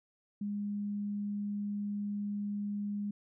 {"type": "tone", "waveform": "sine", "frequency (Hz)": 204.8, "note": "G#3", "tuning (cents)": -24, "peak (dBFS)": -33, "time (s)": [0.41, 3.11], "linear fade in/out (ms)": 5, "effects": []}